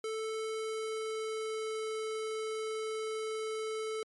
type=tone with pitch glide; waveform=square; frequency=440 to 437.5 Hz; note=A4 to A4; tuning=0 to -10 cents; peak=-35 dBFS; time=0.04-4.03 s; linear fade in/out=2 ms; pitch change=-10 cents; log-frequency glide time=0.5-1.9 s; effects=MP3 48 kbps